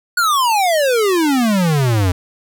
square exponential sweep, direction down, 1480 to 86.9 Hz, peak -13 dBFS, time 0.17-2.12 s, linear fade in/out 5 ms, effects none

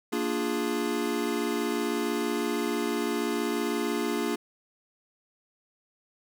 square chord, Bb dominant seventh, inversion none, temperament equal, 233.1 / 293.7 / 349.2 / 415.3 Hz, Bb3 / D4 / F4 / Ab4, 0 / 0 / 0 / 0 cents, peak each -33 dBFS, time 0.12-4.36 s, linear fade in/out 10 ms, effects none

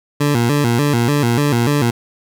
20% pulse tone with vibrato, 131.2 Hz, C3, 5 cents sharp, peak -8 dBFS, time 0.2-1.91 s, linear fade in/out 10 ms, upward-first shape square, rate 3.4 Hz, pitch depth 180 cents each way, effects none

